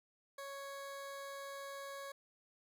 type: tone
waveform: 20% pulse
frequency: 554.4 Hz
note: C#5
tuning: in tune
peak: -40 dBFS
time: 0.38-2.12 s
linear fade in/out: 5 ms
effects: none